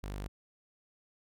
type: tone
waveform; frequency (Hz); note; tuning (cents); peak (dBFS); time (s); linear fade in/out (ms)
sawtooth; 49.63; G1; +22; -34; 0.03-0.28; 10
effects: none